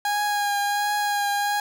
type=tone with vibrato; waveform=30% pulse; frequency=820 Hz; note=G#5; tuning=22 cents flat; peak=-19 dBFS; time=0.05-1.6 s; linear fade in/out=2 ms; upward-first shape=triangle; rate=1.4 Hz; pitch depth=23 cents each way; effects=none